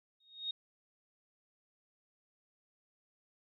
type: tone with exponential growth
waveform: sine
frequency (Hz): 3729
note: A#7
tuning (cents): 0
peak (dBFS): -32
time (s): 0.2-0.51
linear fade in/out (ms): 5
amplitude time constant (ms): 67
effects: none

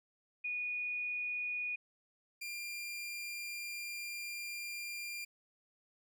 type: tone pair in turn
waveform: sine / sawtooth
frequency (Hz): 2461 / 2392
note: D#7 / D7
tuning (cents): -20 / +31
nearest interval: unison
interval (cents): 49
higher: first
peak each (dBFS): -35 / -37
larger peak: first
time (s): 0.44-1.76 / 2.41-5.25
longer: second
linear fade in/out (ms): 10
effects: none

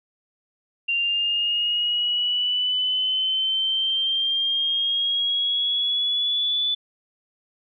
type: linear sweep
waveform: sine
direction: up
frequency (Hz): 2773 to 3483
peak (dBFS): -20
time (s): 0.88-6.75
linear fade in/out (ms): 10
effects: none

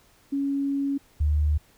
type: tone pair in turn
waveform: sine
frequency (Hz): 278.4 / 74.9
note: C#4 / D2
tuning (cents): +8 / +35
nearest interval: octave + major seventh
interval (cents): 2273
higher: first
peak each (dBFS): -23 / -19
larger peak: second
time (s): 0.32-0.98 / 1.2-1.58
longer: first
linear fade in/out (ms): 10
effects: pink hiss -59 dBFS RMS until 1.77 s

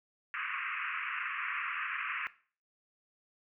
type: band-pass noise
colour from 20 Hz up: pink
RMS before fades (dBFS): -37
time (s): 0.34-2.27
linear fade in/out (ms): 0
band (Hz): 1100 to 2700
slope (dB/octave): 96
effects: noise-tail reverb RT60 0.4 s tail -17 dB re dry

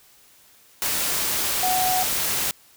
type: tone in noise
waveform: sine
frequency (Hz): 740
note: F#5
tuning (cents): 0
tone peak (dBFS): -21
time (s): 1.63-2.03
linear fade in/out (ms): 0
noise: white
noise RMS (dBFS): -24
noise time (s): 0.82-2.51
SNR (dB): 0
effects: white hiss -54 dBFS RMS until 2.76 s

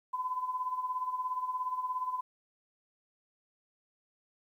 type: tone with tremolo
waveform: sine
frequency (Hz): 1012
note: B5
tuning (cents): +42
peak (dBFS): -29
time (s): 0.13-2.21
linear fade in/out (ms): 10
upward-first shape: sine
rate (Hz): 17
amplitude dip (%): 65
effects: 11-bit

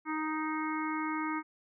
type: harmonic tone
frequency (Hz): 311.1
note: D#4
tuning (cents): 0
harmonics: 1 / 3 / 4 / 5 / 6 / 7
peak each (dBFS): -34 / -38 / -38 / -44 / -47 / -41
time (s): 0.05-1.43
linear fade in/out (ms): 50
effects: none

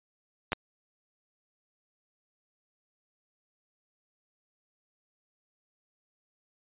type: clicks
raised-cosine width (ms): 0.3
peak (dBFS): -13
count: 2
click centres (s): 0.521 / 0.531
effects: resampled to 8000 Hz

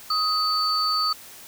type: tone pair together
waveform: sine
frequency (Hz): 1257 / 4500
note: D#6 / C#8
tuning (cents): +17 / +25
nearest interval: octave + minor seventh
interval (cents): 2208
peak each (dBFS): -23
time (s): 0.1-1.13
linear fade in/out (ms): 5
effects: white hiss -44 dBFS RMS until 1.47 s

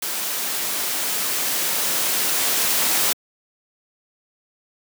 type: noise with level ramp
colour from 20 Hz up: white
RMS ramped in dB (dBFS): -26 to -19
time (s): 0.02-3.13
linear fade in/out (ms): 5
effects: high-pass 200 Hz 12 dB/octave

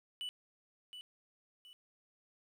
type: tone with echo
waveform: triangle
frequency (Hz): 2969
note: F#7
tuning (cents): +5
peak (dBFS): -37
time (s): 0.21-0.29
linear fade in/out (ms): 0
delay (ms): 720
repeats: 2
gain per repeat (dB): -8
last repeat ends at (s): 1.73
effects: 12-bit

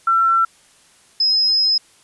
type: tone pair in turn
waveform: sine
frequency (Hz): 1348 / 5102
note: E6 / D#8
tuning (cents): +38 / +43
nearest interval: octave + major seventh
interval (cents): 2305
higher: second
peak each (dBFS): -12 / -13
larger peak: first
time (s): 0.07-0.45 / 1.2-1.78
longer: second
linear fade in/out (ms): 5
effects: white hiss -52 dBFS RMS until 2.03 s + resampled to 24000 Hz

